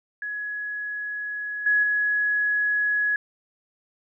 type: tone with level steps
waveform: sine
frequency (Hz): 1681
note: G#6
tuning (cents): +20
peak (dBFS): -28 / -17 / -20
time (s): 0.22-3.16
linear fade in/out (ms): 2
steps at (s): 1.66 / 1.83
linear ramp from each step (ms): 5
effects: none